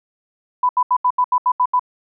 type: tone bursts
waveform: sine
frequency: 996 Hz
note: B5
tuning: 14 cents sharp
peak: -12 dBFS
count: 9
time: 0.63-1.795 s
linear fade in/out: 5 ms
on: 61 ms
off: 77 ms
effects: none